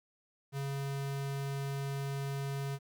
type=tone; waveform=square; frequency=138.59 Hz; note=C#3; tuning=in tune; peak=-35 dBFS; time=0.52-2.79 s; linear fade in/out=50 ms; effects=11-bit